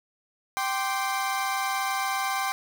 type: chord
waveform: 30% pulse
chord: G suspended fourth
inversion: none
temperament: equal with one note detuned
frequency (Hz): 780.4 / 1046.5 / 1174.7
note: G5 / C6 / D6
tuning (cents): -8 / 0 / 0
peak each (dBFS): -26 / -28 / -30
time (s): 0.57-2.52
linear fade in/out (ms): 0
effects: none